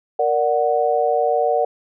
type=chord; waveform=sine; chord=Bb augmented; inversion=none; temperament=equal; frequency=466.2 / 587.3 / 740 Hz; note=Bb4 / D5 / F#5; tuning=0 / 0 / 0 cents; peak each=-20 / -20 / -19 dBFS; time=0.19-1.65 s; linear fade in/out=5 ms; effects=none